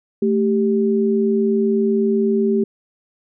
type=tone pair together; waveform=sine; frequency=220 / 392 Hz; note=A3 / G4; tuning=0 / 0 cents; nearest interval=minor seventh; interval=1000 cents; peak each=-17 dBFS; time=0.22-2.64 s; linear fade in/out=5 ms; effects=none